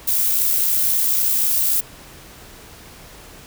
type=noise with amplitude modulation; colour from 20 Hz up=violet; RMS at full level=-17 dBFS; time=0.07-1.81 s; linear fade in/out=10 ms; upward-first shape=sine; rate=63.9 Hz; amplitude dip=25%; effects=pink hiss -42 dBFS RMS until 3.46 s